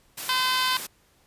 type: high-pass noise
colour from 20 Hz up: white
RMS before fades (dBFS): -34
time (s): 0.17-0.87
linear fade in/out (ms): 10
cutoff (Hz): 110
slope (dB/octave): 24
type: harmonic tone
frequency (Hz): 512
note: C5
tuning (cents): -38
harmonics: 2 / 3 / 4 / 5 / 6 / 7 / 8 / 9 / 10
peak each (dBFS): -26 / -30 / -34 / -34 / -30 / -31 / -34 / -32 / -36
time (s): 0.29-0.77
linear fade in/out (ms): 2
effects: pink hiss -62 dBFS RMS until 1.26 s + resampled to 32000 Hz